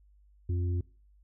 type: harmonic tone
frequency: 88.6 Hz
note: F2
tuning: 25 cents sharp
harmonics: 1 / 3 / 4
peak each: -27 / -43 / -42 dBFS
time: 0.49-0.81 s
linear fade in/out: 5 ms
effects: noise-tail reverb RT60 0.4 s tail -22 dB re dry + added 50 Hz sine -58 dBFS peak until 1.23 s